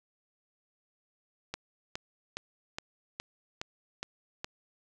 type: click train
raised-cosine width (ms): 0.2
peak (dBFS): -18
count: 8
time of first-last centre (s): 1.54-4.445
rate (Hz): 2.41
effects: none